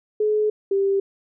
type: tone pair in turn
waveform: sine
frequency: 425.3 / 393.2 Hz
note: G#4 / G4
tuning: +41 / +5 cents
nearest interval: minor second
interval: 136 cents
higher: first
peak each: -17 dBFS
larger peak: neither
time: 0.2-0.5 / 0.71-1 s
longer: first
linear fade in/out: 5 ms
effects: none